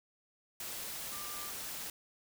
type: tone in noise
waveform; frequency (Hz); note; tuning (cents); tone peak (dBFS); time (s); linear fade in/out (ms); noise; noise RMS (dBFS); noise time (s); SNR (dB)
sine; 1188; D6; +20; -48; 1.12-1.5; 2; white; -42; 0.6-1.9; -9
effects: none